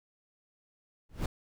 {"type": "noise with exponential growth", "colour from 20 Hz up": "brown", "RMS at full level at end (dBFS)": -23, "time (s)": [1.09, 1.26], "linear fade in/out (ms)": 5, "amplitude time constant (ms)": 36, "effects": []}